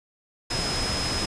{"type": "tone in noise", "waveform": "sine", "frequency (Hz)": 5110, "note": "D#8", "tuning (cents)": 45, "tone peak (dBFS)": -29, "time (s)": [0.5, 1.26], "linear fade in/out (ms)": 10, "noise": "pink", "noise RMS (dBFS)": -28, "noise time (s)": [0.5, 1.26], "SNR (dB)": -4, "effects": ["resampled to 22050 Hz"]}